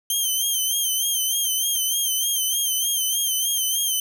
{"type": "tone with vibrato", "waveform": "10% pulse", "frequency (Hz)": 3136, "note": "G7", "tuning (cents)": 0, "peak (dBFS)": -13, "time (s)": [0.1, 4], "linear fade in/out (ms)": 2, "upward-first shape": "sine", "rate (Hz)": 3.3, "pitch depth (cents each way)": 64, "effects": []}